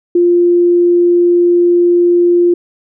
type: tone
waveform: sine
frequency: 349.2 Hz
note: F4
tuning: in tune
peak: -6 dBFS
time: 0.15-2.54 s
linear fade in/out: 5 ms
effects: none